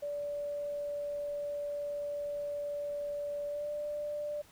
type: tone with pitch glide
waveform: sine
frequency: 580 to 590.8 Hz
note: D5 to D5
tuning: -22 to +10 cents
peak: -34 dBFS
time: 0.02-4.42 s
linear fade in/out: 10 ms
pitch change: +32 cents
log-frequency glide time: 3.47-3.7 s
effects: pink hiss -60 dBFS RMS until 4.51 s